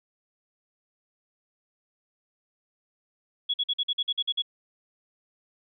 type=tone bursts; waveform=sine; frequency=3361 Hz; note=G#7; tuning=20 cents sharp; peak=-23 dBFS; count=10; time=3.49-4.422 s; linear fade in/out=10 ms; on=50 ms; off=48 ms; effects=none